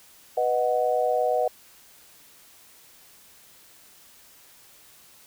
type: chord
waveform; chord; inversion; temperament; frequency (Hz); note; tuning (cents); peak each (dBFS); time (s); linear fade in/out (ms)
sine; B major; none; equal; 493.9 / 622.3 / 740; B4 / D#5 / F#5; 0 / 0 / 0; -25; 0.37-1.48; 5
effects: white hiss -53 dBFS RMS until 5.26 s